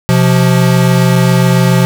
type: tone pair together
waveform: square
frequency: 127.33 / 174.61 Hz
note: C3 / F3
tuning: -47 / 0 cents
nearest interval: perfect fourth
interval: 547 cents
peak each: -10 dBFS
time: 0.09-1.85 s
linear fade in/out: 0 ms
effects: 7-bit